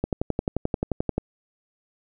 click train, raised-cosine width 2 ms, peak -10 dBFS, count 14, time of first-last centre 0.04-1.18 s, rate 11.4 Hz, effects none

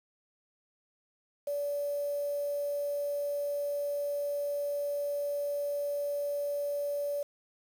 sine tone with quantisation, 576 Hz, D5, 34 cents flat, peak -30 dBFS, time 1.47-7.23 s, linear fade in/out 5 ms, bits 8, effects none

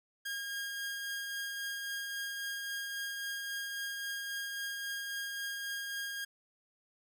sawtooth tone with tremolo, 1623 Hz, G#6, 40 cents flat, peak -32 dBFS, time 0.25-6.25 s, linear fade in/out 10 ms, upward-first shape triangle, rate 3.7 Hz, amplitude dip 30%, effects none

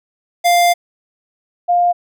square / sine tone pair in turn, 698.5 / 703.8 Hz, F5 / F5, 0 / +13 cents, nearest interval unison, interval 13 cents, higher second, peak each -10 dBFS, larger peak neither, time 0.44-0.74 / 1.68-1.93 s, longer first, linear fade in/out 20 ms, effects none

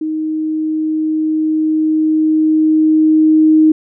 sine tone with level ramp, 312.5 Hz, D#4, 8 cents sharp, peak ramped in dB -16 to -5 dBFS, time 0.01-3.72 s, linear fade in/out 5 ms, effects none

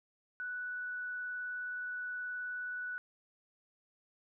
sine tone with vibrato, 1481 Hz, F#6, 1 cent sharp, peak -37 dBFS, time 0.4-2.98 s, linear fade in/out 0 ms, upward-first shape triangle, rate 19 Hz, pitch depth 10 cents each way, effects none

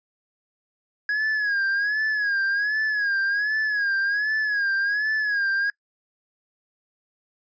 triangle tone with vibrato, 1661.2 Hz, G#6, in tune, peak -19 dBFS, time 1.09-5.7 s, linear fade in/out 2 ms, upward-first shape sine, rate 1.3 Hz, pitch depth 87 cents each way, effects noise-tail reverb RT60 0.1 s tail -23 dB re dry + resampled to 16000 Hz

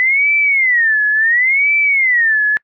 sine tone with vibrato, 1988 Hz, B6, 11 cents sharp, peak -10 dBFS, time 0-2.57 s, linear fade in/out 0 ms, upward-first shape sine, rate 0.71 Hz, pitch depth 270 cents each way, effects noise-tail reverb RT60 0.1 s tail -25 dB re dry

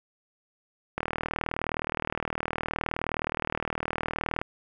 click train, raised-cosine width 0.5 ms, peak -13 dBFS, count 136, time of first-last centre 0.98-4.415 s, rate 39.3 Hz, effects none

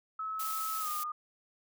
sine tone with pitch glide, 1294 to 1221.4 Hz, E6 to D#6, -32 to -32 cents, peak -34 dBFS, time 0.19-1.12 s, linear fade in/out 5 ms, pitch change -100 cents, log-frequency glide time 0.8-0.88 s
blue noise, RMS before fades -39 dBFS, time 0.39-1.04 s, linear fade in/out 10 ms
effects none

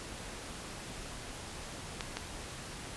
clicks, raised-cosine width 0.2 ms, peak -18 dBFS, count 2, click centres 2.008 / 2.17 s, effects pink hiss -44 dBFS RMS until 2.96 s + resampled to 24000 Hz

